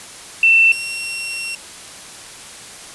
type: tone pair in turn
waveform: sine / sawtooth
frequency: 2683 / 2730 Hz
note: E7 / F7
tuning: +30 / -40 cents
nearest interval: unison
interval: 30 cents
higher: second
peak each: -8 / -20 dBFS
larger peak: first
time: 0.43-0.72 / 0.72-1.55 s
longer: second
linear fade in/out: 2 ms
effects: white hiss -36 dBFS RMS until 2.94 s + resampled to 24000 Hz